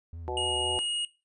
triangle tone with vibrato, 80.4 Hz, E2, 43 cents flat, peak -36 dBFS, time 0.13-0.78 s, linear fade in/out 0 ms, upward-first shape sine, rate 3.9 Hz, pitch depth 89 cents each way
harmonic tone, 123.47 Hz, B2, in tune, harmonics 3 / 4 / 5 / 6 / 7, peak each -34 / -38 / -41 / -39 / -36 dBFS, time 0.28-0.79 s, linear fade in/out 0 ms
square tone, 2874 Hz, F7, 49 cents sharp, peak -28 dBFS, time 0.37-1.05 s, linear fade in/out 2 ms
effects noise-tail reverb RT60 0.3 s tail -20 dB re dry + resampled to 24000 Hz

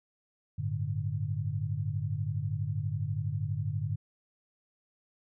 sine chord, G suspended second, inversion none, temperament just, 98 / 110.25 / 147 Hz, G2 / A2 / D3, 0 / +4 / +2 cents, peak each -34 dBFS, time 0.58-3.96 s, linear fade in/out 10 ms, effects none

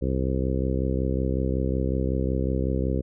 harmonic tone, 65.41 Hz, C2, in tune, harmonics 1 / 2 / 3 / 4 / 5 / 6 / 7 / 8, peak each -26 / -29 / -31 / -32 / -33 / -34 / -34 / -35 dBFS, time 0.01-3.02 s, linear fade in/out 20 ms, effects none

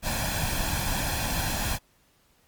pink noise with comb filter, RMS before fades -28 dBFS, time 0.02-1.79 s, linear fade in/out 50 ms, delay 1.2 ms, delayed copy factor +0.65, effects pink hiss -64 dBFS RMS until 2.47 s + Opus 48 kbps

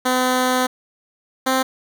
10% pulse tone pair in turn, 254.2 / 261.5 Hz, C4 / C4, -50 / -1 cents, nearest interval unison, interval 49 cents, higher second, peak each -8 dBFS, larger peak neither, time 0.05-0.67 / 1.46-1.63 s, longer first, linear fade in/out 10 ms, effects none

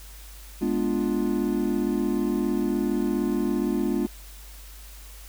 triangle chord, G# diminished seventh, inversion none, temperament equal with one note detuned, 209.7 / 246.9 / 293.7 / 349.2 Hz, G#3 / B3 / D4 / F4, +17 / 0 / 0 / 0 cents, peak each -26 dBFS, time 0.61-4.07 s, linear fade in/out 10 ms, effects added 50 Hz sine -42 dBFS peak until 5.28 s + white hiss -48 dBFS RMS until 5.28 s

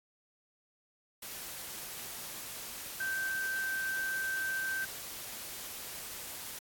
sine tone in noise, 1557 Hz, G6, 12 cents flat, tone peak -32 dBFS, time 3-4.85 s, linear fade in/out 5 ms, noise white, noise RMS -43 dBFS, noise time 1.22-6.59 s, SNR +8 dB, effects AAC 64 kbps

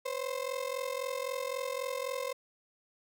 35% pulse ring-modulated tone, 523.3 Hz, C5, in tune, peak -29 dBFS, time 0.05-2.33 s, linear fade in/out 10 ms, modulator 21.9 Hz, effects none

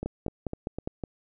two click trains, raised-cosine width 2 ms, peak -17 / -19 dBFS, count 5 / 5, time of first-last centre 0.06-0.875 / 0.03-1.038 s, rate 4.91 / 3.97 Hz, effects none

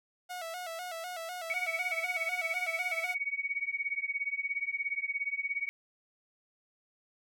sawtooth tone with vibrato, 690 Hz, F5, 21 cents flat, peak -34 dBFS, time 0.29-3.15 s, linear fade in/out 20 ms, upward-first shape square, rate 4 Hz, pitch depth 82 cents each way
sine tone with tremolo, 2241 Hz, C#7, 18 cents sharp, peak -27 dBFS, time 1.5-5.69 s, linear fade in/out 0 ms, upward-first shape triangle, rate 17 Hz, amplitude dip 100%
effects none

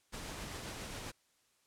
pink noise with tremolo, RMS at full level -43 dBFS, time 0.12-1.12 s, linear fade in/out 20 ms, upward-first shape triangle, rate 7.5 Hz, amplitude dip 25%, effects white hiss -73 dBFS RMS until 1.66 s + low-pass 10000 Hz 12 dB/octave

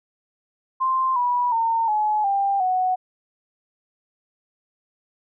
sine tone with pitch steps, 1046.5 / 976.4 / 911 / 850 / 793.1 / 740 Hz, C6 / B5 / A#5 / G#5 / G5 / F#5, 0 / -20 / -40 / +40 / +20 / 0 cents, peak -18 dBFS, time 0.8-2.96 s, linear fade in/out 20 ms, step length 360 ms, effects none

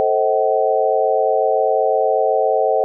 sine chord, A diminished seventh, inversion none, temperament just, 440 / 528 / 633.6 / 760.3 Hz, A4 / C5 / Eb5 / Gb5, 0 / +16 / +31 / +47 cents, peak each -19 dBFS, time 0-2.84 s, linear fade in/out 0 ms, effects none

